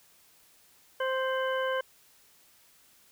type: harmonic tone with a mistuned harmonic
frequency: 523.3 Hz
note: C5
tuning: in tune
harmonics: 1 / 2 / 3 / 4 / 6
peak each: -29 / -34 / -34 / -46 / -41 dBFS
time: 1-1.81 s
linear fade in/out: 5 ms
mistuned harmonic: 6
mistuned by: -68 cents
effects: white hiss -61 dBFS RMS until 3.11 s